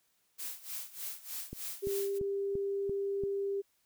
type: noise with tremolo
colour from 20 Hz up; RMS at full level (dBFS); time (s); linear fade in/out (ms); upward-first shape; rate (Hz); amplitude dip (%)
blue; -39; 0.38-2.19; 20; sine; 3.3; 85
type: click train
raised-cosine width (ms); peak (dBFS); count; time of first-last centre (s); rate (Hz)
3; -28; 6; 1.53-3.236; 2.93
type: tone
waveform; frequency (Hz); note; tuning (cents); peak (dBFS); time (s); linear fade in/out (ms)
sine; 396.9; G4; +22; -31; 1.82-3.62; 20
effects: white hiss -74 dBFS RMS until 3.85 s